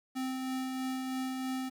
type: tone with tremolo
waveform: square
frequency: 260.2 Hz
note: C4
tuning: 9 cents flat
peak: -33 dBFS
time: 0.15-1.7 s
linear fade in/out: 20 ms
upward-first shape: sine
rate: 3.1 Hz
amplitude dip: 25%
effects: 10-bit